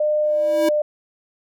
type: tone with pitch glide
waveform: sine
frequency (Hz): 604 to 599.8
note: D5 to D5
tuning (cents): +48 to +36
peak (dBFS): -16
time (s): 0-0.82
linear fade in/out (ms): 5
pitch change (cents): -12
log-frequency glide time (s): 0.26-0.42
type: tone with exponential growth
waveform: square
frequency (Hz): 324.8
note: E4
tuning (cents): -26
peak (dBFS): -17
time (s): 0.23-0.69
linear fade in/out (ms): 5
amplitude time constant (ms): 100
effects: none